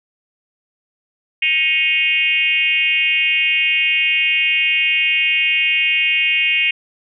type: tone with frequency modulation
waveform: sine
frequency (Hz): 2500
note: D#7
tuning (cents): +8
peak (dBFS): -13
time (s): 1.42-6.71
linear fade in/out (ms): 5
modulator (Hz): 305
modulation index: 1.3
effects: none